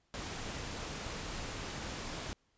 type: noise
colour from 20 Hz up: pink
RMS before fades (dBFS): -41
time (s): 0.14-2.33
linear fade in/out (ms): 0
effects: pink hiss -75 dBFS RMS until 2.57 s + resampled to 16000 Hz